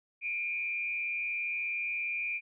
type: tone with frequency modulation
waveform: sine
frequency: 2401 Hz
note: D7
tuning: 38 cents sharp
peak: -31 dBFS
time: 0.21-2.41 s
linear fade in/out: 50 ms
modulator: 135 Hz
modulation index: 0.61
effects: none